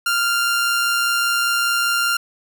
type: tone with amplitude modulation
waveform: sawtooth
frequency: 1394 Hz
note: F6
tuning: 4 cents flat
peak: -12 dBFS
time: 0.06-2.17 s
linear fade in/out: 5 ms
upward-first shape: sine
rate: 125 Hz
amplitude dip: 25%
effects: none